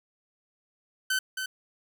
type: tone with echo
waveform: sawtooth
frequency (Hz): 1525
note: G6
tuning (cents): -48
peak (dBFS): -21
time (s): 1.1-1.19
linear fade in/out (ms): 5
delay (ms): 270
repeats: 1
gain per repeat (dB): -6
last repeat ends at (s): 1.46
effects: none